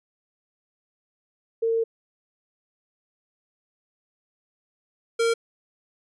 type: tone pair in turn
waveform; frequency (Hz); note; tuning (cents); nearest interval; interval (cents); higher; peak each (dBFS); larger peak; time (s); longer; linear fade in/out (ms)
sine / square; 455.1 / 460.9; A#4 / A#4; -42 / -20; unison; 22; second; -20; neither; 1.62-1.84 / 5.19-5.34; first; 10
effects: resampled to 24000 Hz